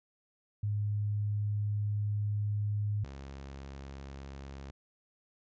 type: tone pair in turn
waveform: sine / sawtooth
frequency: 103.83 / 68.37 Hz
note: G#2 / C#2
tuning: 0 / -23 cents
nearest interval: perfect fifth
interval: 723 cents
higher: first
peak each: -29 / -39 dBFS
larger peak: first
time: 0.63-3.04 / 3.04-4.71 s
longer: first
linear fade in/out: 5 ms
effects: resampled to 16000 Hz